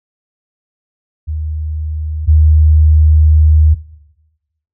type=tone pair in turn; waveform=sine; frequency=77.3 / 77.3 Hz; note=D#2 / D#2; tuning=-11 / -11 cents; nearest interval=unison; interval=0 cents; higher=neither; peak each=-16 / -4 dBFS; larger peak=second; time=1.27-2.27 / 2.27-3.75 s; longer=second; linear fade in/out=20 ms; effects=noise-tail reverb RT60 1.0 s tail -18 dB re dry